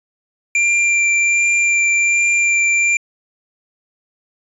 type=tone with vibrato; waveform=square; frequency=2370 Hz; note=D7; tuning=15 cents sharp; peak=-13 dBFS; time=0.55-2.97 s; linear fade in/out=2 ms; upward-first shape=sine; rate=1.3 Hz; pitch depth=9 cents each way; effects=resampled to 22050 Hz